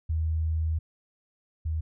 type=tone pair in turn; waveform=sine; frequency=79.8 / 79.36 Hz; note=D#2 / D#2; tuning=+44 / +35 cents; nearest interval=unison; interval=9 cents; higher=first; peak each=-24 / -26 dBFS; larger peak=first; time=0.09-0.79 / 1.65-1.81 s; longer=first; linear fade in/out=10 ms; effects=none